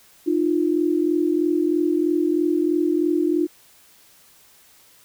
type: tone pair together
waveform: sine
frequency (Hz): 306.1 / 349.2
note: D#4 / F4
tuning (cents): -28 / 0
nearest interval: major second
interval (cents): 228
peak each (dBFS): -20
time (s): 0.26-3.47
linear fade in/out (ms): 20
effects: white hiss -53 dBFS RMS until 5.04 s